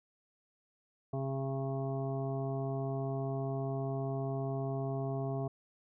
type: harmonic tone with a mistuned harmonic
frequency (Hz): 135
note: C#3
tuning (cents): -45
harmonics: 1 / 2 / 3 / 5 / 6 / 7 / 8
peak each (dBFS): -35 / -42 / -40 / -40 / -51 / -55 / -51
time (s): 1.13-5.48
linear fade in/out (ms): 5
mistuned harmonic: 8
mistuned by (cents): +24
effects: none